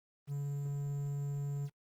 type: tone with quantisation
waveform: triangle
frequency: 142.2 Hz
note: C#3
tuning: 45 cents sharp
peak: -32 dBFS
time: 0.27-1.7 s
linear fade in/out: 50 ms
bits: 10
effects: noise-tail reverb RT60 0.1 s tail -26 dB re dry + Opus 24 kbps